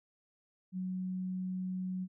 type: tone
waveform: sine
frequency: 185 Hz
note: F#3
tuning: in tune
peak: -34 dBFS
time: 0.72-2.08 s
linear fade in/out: 50 ms
effects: none